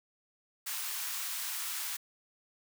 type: high-pass noise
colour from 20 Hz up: white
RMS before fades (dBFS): -37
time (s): 0.66-1.97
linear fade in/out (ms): 10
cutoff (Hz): 920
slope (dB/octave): 24
effects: none